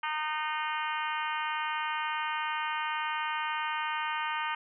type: harmonic tone with a mistuned harmonic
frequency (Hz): 306.9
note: D#4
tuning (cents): -24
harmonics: 3 / 4 / 5 / 6 / 7 / 8 / 9 / 10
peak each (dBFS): -34 / -36 / -38 / -40 / -41 / -42 / -43 / -44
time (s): 0.03-4.55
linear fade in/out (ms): 5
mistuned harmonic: 9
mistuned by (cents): +18
effects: none